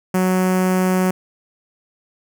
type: tone with notch filter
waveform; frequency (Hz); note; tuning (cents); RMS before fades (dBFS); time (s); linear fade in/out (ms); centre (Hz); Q
sawtooth; 185.1; F#3; +1; -17; 0.14-1.11; 5; 3800; 0.89
effects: none